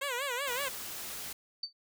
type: tone with vibrato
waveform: 10% pulse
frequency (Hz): 523.3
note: C5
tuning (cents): 0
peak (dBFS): -24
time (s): 0.01-0.69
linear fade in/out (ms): 10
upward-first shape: sine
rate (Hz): 5.3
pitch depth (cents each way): 160
type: noise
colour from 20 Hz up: white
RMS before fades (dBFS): -41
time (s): 0.47-1.33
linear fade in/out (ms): 5
type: tone with exponential decay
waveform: sine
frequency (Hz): 4571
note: D8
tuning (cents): -48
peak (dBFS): -30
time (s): 1.63-1.73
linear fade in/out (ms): 5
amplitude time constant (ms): 20
effects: none